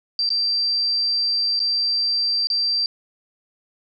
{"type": "tone with dropouts", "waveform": "sine", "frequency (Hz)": 4699, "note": "D8", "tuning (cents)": 0, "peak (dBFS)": -18, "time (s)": [0.19, 2.86], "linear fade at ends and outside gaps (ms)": 1, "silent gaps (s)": [[0.291, 0.303], [1.593, 1.601], [2.471, 2.501]], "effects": []}